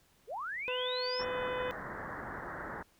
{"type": "linear sweep", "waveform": "sine", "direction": "up", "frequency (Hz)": [370, 5540], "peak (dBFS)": -36, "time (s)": [0.27, 1.25], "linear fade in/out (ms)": 50}
{"type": "harmonic tone", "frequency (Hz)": 502, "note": "B4", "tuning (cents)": 28, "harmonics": [1, 2, 3, 4, 5, 6, 7], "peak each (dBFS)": [-35, -41, -45, -47, -49, -51, -52], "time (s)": [0.68, 1.71], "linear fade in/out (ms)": 0}
{"type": "low-pass noise", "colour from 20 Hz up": "white", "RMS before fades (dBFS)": -42, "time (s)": [1.19, 2.83], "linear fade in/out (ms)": 10, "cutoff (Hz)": 1900, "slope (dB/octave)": 96}
{"effects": ["pink hiss -67 dBFS RMS until 2.99 s"]}